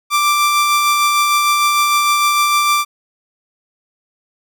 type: tone with tremolo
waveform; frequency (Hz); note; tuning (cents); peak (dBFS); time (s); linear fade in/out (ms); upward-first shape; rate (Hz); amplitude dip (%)
sawtooth; 1177; D6; +3; -7; 0.1-2.85; 50; sine; 6.6; 25
effects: none

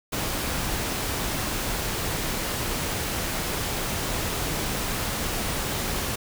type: noise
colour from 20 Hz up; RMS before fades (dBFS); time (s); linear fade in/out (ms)
pink; -28; 0.12-6.16; 10
effects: none

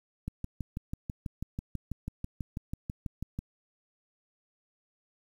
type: click train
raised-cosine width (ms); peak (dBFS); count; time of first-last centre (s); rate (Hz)
5; -22; 20; 0.28-3.39; 6.11
effects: 9-bit

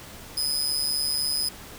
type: tone with amplitude modulation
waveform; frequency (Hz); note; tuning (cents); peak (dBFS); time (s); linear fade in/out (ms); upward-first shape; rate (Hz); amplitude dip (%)
sawtooth; 5030; D#8; +18; -18; 0.37-1.49; 5; sine; 144; 75
effects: pink hiss -43 dBFS RMS until 1.78 s

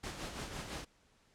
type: noise with tremolo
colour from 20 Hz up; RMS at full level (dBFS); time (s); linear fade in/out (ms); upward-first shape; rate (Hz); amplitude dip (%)
pink; -41; 0.03-0.85; 10; sine; 5.9; 50
effects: pink hiss -69 dBFS RMS until 1.34 s + low-pass 8000 Hz 12 dB/octave

